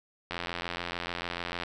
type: click train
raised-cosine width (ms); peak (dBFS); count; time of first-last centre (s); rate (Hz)
0.3; -17; 116; 0.31-1.635; 86.8
effects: none